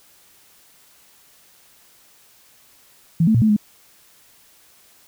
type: tone with pitch steps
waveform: sine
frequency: 165.4 / 220.3 / 116.6 / 217.6 / 209.5 Hz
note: E3 / A3 / A#2 / A3 / G#3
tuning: +6 / +2 / +1 / -19 / +15 cents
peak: -12 dBFS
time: 3.2-3.565 s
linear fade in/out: 5 ms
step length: 73 ms
effects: white hiss -53 dBFS RMS until 5.07 s